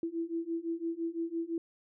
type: beating tone pair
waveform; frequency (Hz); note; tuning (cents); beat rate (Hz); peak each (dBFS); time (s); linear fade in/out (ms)
sine; 329.6 / 335.5; E4 / E4; 0 / +31; 5.9; -36 / -35; 0.03-1.58; 2
effects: none